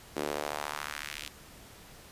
sawtooth tone with high-pass filter sweep, 73.9 Hz, D2, 11 cents sharp, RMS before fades -37 dBFS, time 0.16-1.29 s, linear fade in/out 10 ms, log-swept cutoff 330 to 3000 Hz, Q 1.5, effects pink hiss -52 dBFS RMS until 2.11 s + resampled to 32000 Hz

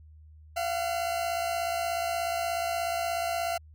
40% pulse tone pair together, 683.3 / 740 Hz, F5 / F#5, -38 / 0 cents, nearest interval minor second, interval 138 cents, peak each -28 / -34 dBFS, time 0.56-3.58 s, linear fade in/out 10 ms, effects added 77 Hz sine -49 dBFS peak until 3.74 s

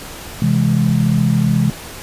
sine chord, C augmented, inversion none, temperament equal, 130.81 / 164.81 / 207.7 Hz, C3 / E3 / G#3, 0 / 0 / 0 cents, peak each -16 dBFS, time 0.42-1.7 s, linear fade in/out 2 ms, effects pink hiss -32 dBFS RMS until 2.02 s + resampled to 32000 Hz

